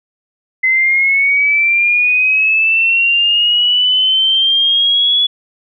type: linear sweep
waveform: sine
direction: up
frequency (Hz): 2043 to 3407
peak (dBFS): -9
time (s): 0.63-5.27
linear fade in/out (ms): 10
effects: none